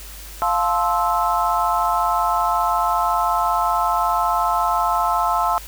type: chord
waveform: sine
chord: F major seventh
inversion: none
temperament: just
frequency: 698.5 / 873.1 / 1047.7 / 1309.6 Hz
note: F5 / A5 / C6 / E6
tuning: 0 / -14 / +2 / -12 cents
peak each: -22 dBFS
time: 0.42-5.58 s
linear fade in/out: 0 ms
effects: added 50 Hz sine -37 dBFS peak until 5.67 s + white hiss -39 dBFS RMS until 5.67 s